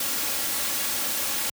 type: noise with comb filter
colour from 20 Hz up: white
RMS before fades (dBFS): -27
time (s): 0-1.5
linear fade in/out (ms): 5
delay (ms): 3.6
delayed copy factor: +0.5
effects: high-pass 80 Hz 12 dB/octave